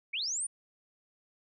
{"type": "linear sweep", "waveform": "sine", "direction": "up", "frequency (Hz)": [2131, 9600], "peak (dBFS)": -31, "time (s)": [0.13, 0.47], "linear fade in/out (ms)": 10, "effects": []}